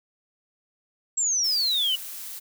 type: exponential sweep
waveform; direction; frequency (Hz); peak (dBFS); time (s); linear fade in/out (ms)
sine; down; 7680 to 2900; -21; 1.17-1.96; 10
type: noise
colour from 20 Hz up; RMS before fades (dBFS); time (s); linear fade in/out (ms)
blue; -37; 1.43-2.4; 20
effects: none